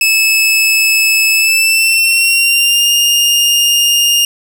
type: tone with pitch glide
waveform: sawtooth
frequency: 2606 to 2825 Hz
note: E7 to F7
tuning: -20 to +19 cents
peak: -5 dBFS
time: 0.01-4.25 s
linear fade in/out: 2 ms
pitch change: +139 cents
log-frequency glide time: 1.32-2.91 s
effects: none